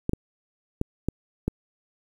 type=clicks; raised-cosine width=3 ms; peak=-11 dBFS; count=5; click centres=0.094 / 0.134 / 0.814 / 1.086 / 1.48 s; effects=8-bit